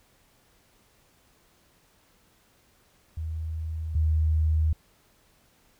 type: tone pair in turn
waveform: sine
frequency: 79.8 / 78.47 Hz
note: D#2 / D#2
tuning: +44 / +15 cents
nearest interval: unison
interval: 29 cents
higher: first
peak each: -29 / -20 dBFS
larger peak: second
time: 3.17-3.95 / 3.95-4.73 s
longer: neither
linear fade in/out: 5 ms
effects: pink hiss -63 dBFS RMS until 5.79 s